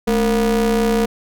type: ring-modulated tone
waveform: square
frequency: 123.47 Hz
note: B2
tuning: in tune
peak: -12 dBFS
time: 0.07-1.06 s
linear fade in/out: 10 ms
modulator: 338 Hz
effects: none